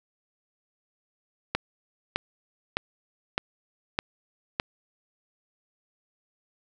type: click train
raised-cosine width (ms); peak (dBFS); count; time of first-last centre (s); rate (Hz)
0.3; -8; 6; 1.55-4.599; 1.64
effects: none